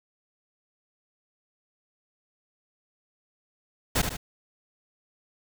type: noise with echo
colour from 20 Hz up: pink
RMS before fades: -23 dBFS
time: 3.95-4.02 s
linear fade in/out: 10 ms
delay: 75 ms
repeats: 2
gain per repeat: -6 dB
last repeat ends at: 4.17 s
effects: none